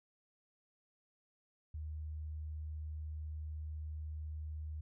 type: tone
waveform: sine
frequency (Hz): 77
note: D#2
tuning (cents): -17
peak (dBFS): -40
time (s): 1.74-4.81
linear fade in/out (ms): 5
effects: none